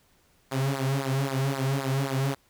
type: tone with flanger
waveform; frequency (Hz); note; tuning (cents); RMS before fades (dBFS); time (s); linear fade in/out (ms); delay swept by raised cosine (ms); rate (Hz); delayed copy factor
sawtooth; 135.4; C#3; -40; -27; 0.51-2.35; 10; 0.32 to 4.12; 3.8; -0.9
effects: pink hiss -64 dBFS RMS until 2.49 s